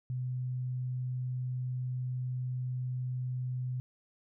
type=tone; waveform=sine; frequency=126.5 Hz; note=B2; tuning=42 cents sharp; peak=-32 dBFS; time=0.1-3.8 s; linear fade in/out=0 ms; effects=none